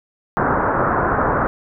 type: low-pass noise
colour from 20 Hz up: white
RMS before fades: -18 dBFS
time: 0.37-1.47 s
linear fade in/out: 0 ms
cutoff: 1500 Hz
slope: 48 dB/octave
effects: none